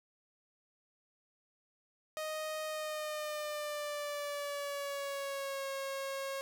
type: tone with pitch glide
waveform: sawtooth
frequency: 622 to 544.6 Hz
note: D#5 to C#5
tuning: -1 to -31 cents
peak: -33 dBFS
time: 2.17-6.41 s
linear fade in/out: 0 ms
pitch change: -230 cents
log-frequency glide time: 2.65-5.68 s
effects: none